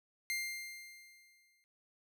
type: tone with exponential decay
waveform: sawtooth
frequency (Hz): 2100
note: C7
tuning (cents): +6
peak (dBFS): -31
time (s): 0.3-1.64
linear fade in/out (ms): 0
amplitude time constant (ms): 290
effects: none